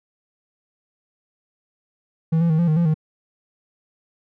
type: tone with pitch steps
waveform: triangle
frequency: 161.9 / 168.8 / 157.9 / 171.7 / 155.1 / 171 / 156 Hz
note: E3 / E3 / D#3 / F3 / D#3 / F3 / D#3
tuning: -31 / +41 / +26 / -29 / -5 / -36 / +5 cents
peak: -13 dBFS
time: 2.32-2.943 s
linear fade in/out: 10 ms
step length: 89 ms
effects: none